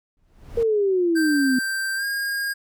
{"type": "noise with exponential growth", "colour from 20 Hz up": "brown", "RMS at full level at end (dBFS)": -28, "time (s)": [0.17, 0.63], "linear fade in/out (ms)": 1, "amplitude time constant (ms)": 100}
{"type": "exponential sweep", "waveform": "sine", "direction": "down", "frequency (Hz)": [472, 250.2], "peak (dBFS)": -17, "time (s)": [0.57, 1.59], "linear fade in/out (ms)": 5}
{"type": "tone with pitch glide", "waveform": "square", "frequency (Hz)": [1568, 1623.3], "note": ["G6", "G#6"], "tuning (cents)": [0, -40], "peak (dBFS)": -24, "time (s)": [1.15, 2.54], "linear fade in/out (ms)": 20, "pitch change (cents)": 60, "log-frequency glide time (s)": [1.96, 2.05]}
{"effects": []}